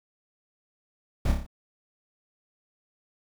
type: noise with echo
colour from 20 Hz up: brown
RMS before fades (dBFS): -23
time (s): 1.25-1.32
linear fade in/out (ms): 5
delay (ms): 29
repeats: 5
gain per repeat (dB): -4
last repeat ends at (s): 1.465
effects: none